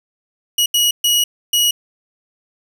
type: tone bursts at uneven times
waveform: sawtooth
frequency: 2908 Hz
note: F#7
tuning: 31 cents flat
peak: -9 dBFS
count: 4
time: 0.58-0.66 / 0.74-0.91 / 1.04-1.24 / 1.53-1.71 s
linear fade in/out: 5 ms
effects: none